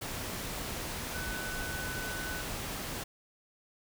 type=tone in noise; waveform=sine; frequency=1500 Hz; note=F#6; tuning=23 cents sharp; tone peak=-39 dBFS; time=1.14-2.42 s; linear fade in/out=10 ms; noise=pink; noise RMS=-38 dBFS; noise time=0.01-3.04 s; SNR=-4 dB; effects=none